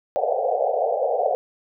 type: band-pass noise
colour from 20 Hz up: white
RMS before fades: -22 dBFS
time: 0.16-1.35 s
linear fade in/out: 0 ms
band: 450 to 770 Hz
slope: 96 dB/octave
effects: none